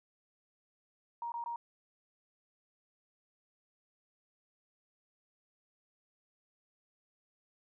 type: tone bursts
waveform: sine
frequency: 940 Hz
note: A#5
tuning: 14 cents sharp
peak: -36 dBFS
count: 3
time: 1.22-1.56 s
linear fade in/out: 2 ms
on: 100 ms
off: 20 ms
effects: none